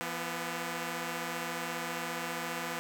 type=tone pair together; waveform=5% pulse; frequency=169.8 / 247.3 Hz; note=F3 / B3; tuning=-48 / +3 cents; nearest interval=perfect fifth; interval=651 cents; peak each=-26 dBFS; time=0.01-2.79 s; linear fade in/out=0 ms; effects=none